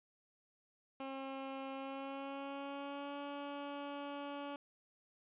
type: tone with pitch glide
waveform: 15% pulse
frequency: 269.1 to 285.1 Hz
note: C4 to C#4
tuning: +49 to +49 cents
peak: -36 dBFS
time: 1-4.56 s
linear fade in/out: 2 ms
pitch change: +100 cents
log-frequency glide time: 1.74-3.18 s
effects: resampled to 8000 Hz